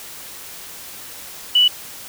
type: tone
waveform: sine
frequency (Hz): 2960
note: F#7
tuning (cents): 0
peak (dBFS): -10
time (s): 1.55-1.68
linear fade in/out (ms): 5
effects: white hiss -36 dBFS RMS until 2.08 s